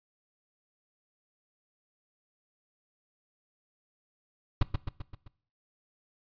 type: noise with echo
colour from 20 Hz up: brown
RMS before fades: -21 dBFS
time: 4.61-4.63 s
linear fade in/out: 5 ms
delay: 130 ms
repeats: 5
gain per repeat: -5 dB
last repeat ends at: 5.28 s
effects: noise-tail reverb RT60 0.5 s tail -20 dB re dry + resampled to 11025 Hz